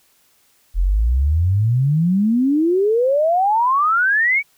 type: exponential sweep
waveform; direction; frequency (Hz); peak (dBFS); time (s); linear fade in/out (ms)
sine; up; 40.89 to 2300; -13; 0.74-4.43; 50
effects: white hiss -58 dBFS RMS until 4.57 s